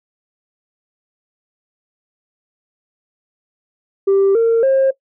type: tone with pitch steps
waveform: sine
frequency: 392 / 458.2 / 535.5 Hz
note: G4 / A#4 / C5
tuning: 0 / -30 / +40 cents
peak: -8 dBFS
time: 4.07-4.91 s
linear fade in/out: 10 ms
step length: 280 ms
effects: noise-tail reverb RT60 0.1 s tail -20 dB re dry + tanh soft clip ceiling -8 dBFS